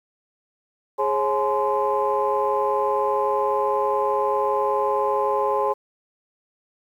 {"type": "tone cluster", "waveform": "sine", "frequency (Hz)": [415.5, 543, 847, 1035], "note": ["G#4", "C#5", "G#5", "C6"], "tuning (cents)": [1, -36, 34, -19], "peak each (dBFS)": -24, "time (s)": [0.98, 5.74], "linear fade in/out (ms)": 20, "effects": ["tanh soft clip ceiling -10 dBFS", "9-bit"]}